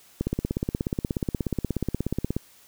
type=click train; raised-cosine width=3 ms; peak=-12 dBFS; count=37; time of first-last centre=0.21-2.366 s; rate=16.7 Hz; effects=white hiss -55 dBFS RMS until 2.67 s